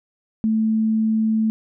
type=tone; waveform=sine; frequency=220 Hz; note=A3; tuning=in tune; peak=-16 dBFS; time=0.44-1.5 s; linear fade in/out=0 ms; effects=none